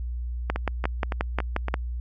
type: two click trains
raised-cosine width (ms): 0.5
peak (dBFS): -9 / -13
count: 8 / 5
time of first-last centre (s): 0.5-1.741 / 0.56-1.684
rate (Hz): 5.64 / 3.56
effects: added 60 Hz sine -28 dBFS peak until 2 s